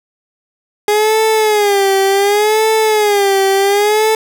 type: tone with vibrato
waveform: 30% pulse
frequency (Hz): 413.3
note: G#4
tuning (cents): -8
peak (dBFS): -7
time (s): 0.88-4.15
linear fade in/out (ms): 2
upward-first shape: sine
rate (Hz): 0.68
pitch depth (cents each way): 110
effects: none